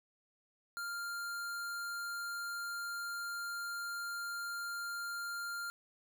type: tone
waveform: square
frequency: 1396.9 Hz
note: F6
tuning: in tune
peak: -39 dBFS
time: 0.77-5.7 s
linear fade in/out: 0 ms
effects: none